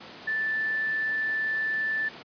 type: tone in noise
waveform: sine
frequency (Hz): 1760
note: A6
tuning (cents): 0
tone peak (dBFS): -25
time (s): 0.27-2.09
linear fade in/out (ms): 10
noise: pink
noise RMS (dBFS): -43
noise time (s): 0-2.23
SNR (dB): +15
effects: high-pass 200 Hz 12 dB/octave + resampled to 11025 Hz